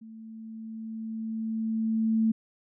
sine tone with level ramp, 222.3 Hz, A3, 18 cents sharp, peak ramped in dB -43 to -20 dBFS, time 0.01-2.32 s, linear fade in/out 10 ms, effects none

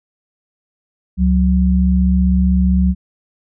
sine tone pair together, 69.3 / 184.75 Hz, C#2 / F#3, 0 / -2 cents, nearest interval octave + perfect fourth, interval 1698 cents, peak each -13 dBFS, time 1.17-2.95 s, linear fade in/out 50 ms, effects none

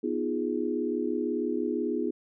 sine chord, F half-diminished seventh, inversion second, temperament equal, 246.9 / 311.1 / 349.2 / 415.3 Hz, Cb4 / Eb4 / F4 / Ab4, 0 / 0 / 0 / 0 cents, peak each -32 dBFS, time 0.03-2.11 s, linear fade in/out 10 ms, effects none

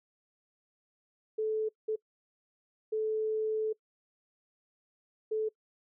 sine tone bursts at uneven times, 435.1 Hz, A4, 19 cents flat, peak -28 dBFS, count 4, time 1.38-1.69 / 1.88-1.96 / 2.92-3.73 / 5.31-5.49 s, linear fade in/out 10 ms, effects noise-tail reverb RT60 0.1 s tail -23 dB re dry

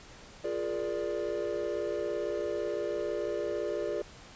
triangle chord, Bb dominant seventh, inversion second, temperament equal with one note detuned, 349.2 / 415.3 / 473.2 / 587.3 Hz, F4 / Ab4 / Bb4 / D5, 0 / 0 / +26 / 0 cents, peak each -35 / -33 / -36 / -33 dBFS, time 0.44-4.02 s, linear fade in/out 5 ms, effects pink hiss -51 dBFS RMS until 4.35 s + resampled to 16000 Hz

